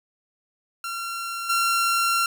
sawtooth tone with level steps, 1369 Hz, F6, 35 cents flat, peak -25 / -16 dBFS, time 0.84-2.26 s, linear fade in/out 2 ms, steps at 1.49 s, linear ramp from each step 10 ms, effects none

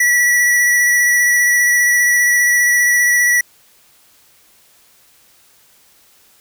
square tone with vibrato, 1946 Hz, B6, 26 cents flat, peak -11 dBFS, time 0-3.41 s, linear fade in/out 5 ms, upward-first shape square, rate 15 Hz, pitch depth 10 cents each way, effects white hiss -51 dBFS RMS until 6.4 s

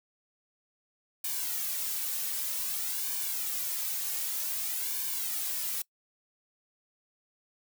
blue noise with flanger, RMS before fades -33 dBFS, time 1.24-5.82 s, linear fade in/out 5 ms, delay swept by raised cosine 1.5 to 3 ms, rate 0.53 Hz, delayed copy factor -0.95, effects noise-tail reverb RT60 0.1 s tail -23 dB re dry

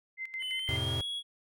sine tone with tremolo, 2073 Hz, C7, 17 cents flat, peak -34 dBFS, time 0.17-0.82 s, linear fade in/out 50 ms, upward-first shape square, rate 5.9 Hz, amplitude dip 75%
triangle tone with pitch glide, 3025 to 3337 Hz, F#7 to G#7, +38 to +8 cents, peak -32 dBFS, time 0.39-1.23 s, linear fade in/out 50 ms, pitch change +170 cents, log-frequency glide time 0.51-1.04 s
square chord, F major, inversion none, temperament equal, 87.31 / 110 / 130.81 Hz, F2 / A2 / C3, 0 / 0 / 0 cents, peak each -37 dBFS, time 0.69-1.01 s, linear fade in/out 0 ms
effects none

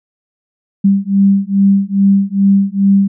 sine beating tone pair, 196 / 198.4 Hz, G3 / G3, 0 / +21 cents, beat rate 2.4 Hz, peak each -11 dBFS, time 0.84-3.08 s, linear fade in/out 10 ms, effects none

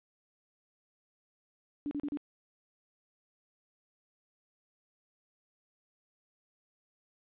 sine tone bursts, 290 Hz, D4, 22 cents flat, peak -32 dBFS, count 4, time 1.86-2.172 s, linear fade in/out 0 ms, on 51 ms, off 36 ms, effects resampled to 8000 Hz + 12-bit

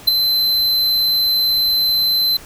square tone with ADSR envelope, 4069 Hz, C8, 49 cents flat, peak -6 dBFS, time 0.07-2.37 s, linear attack 13 ms, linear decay 9 ms, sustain -8 dB, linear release 5 ms, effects pink hiss -39 dBFS RMS until 2.45 s

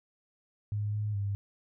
sine tone with pitch steps, 104.2 / 105.4 / 100.4 Hz, G#2 / G#2 / G2, +6 / +26 / +42 cents, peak -29 dBFS, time 0.72-1.35 s, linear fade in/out 0 ms, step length 210 ms, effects none

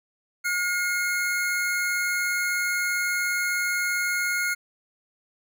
square tone pair together, 1430 / 2153 Hz, F6 / C7, +41 / +49 cents, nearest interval perfect fifth, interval 708 cents, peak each -27 dBFS, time 0.44-4.55 s, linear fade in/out 20 ms, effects none

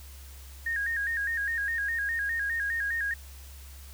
sine tone with vibrato, 1737 Hz, A6, 23 cents flat, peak -27 dBFS, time 0.66-3.14 s, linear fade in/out 5 ms, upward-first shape square, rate 4.9 Hz, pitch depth 100 cents each way, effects added 68 Hz sine -44 dBFS peak until 3.93 s + white hiss -52 dBFS RMS until 3.93 s

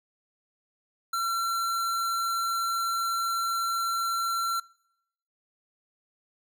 square tone, 1358 Hz, F6, 49 cents flat, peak -27 dBFS, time 1.13-4.6 s, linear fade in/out 5 ms, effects noise-tail reverb RT60 0.8 s tail -24 dB re dry

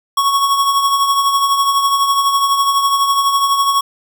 square tone with tremolo, 1108.7 Hz, C#6, in tune, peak -10 dBFS, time 0.17-3.81 s, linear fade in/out 5 ms, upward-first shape triangle, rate 12 Hz, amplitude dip 55%, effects none

